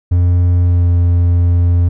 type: tone with pitch glide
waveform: triangle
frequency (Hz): 88.2 to 87.04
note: F2 to F2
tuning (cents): +18 to -5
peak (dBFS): -6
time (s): 0.11-1.89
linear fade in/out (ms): 10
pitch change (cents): -23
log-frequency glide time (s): 0.65-0.88
effects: none